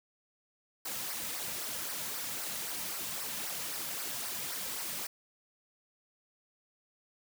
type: noise with flanger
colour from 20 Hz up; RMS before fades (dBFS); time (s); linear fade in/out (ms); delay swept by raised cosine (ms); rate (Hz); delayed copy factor
white; -38; 0.85-5.07; 5; 0.28 to 2.78; 3.8; -0.65
effects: none